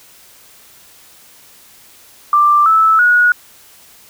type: tone with pitch steps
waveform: sine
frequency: 1181 / 1310.4 / 1454 Hz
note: D6 / E6 / F#6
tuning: +9 / -11 / -31 cents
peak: -7 dBFS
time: 2.33-3.32 s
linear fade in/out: 2 ms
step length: 330 ms
effects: white hiss -44 dBFS RMS until 4.09 s